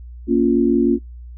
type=chord; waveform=sine; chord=Bb minor; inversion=none; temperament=just; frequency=233.1 / 279.7 / 349.6 Hz; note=Bb3 / Db4 / F4; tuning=0 / +16 / +2 cents; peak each=-17 dBFS; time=0.27-0.99 s; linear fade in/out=50 ms; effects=noise-tail reverb RT60 0.2 s tail -26 dB re dry + added 60 Hz sine -33 dBFS peak until 1.37 s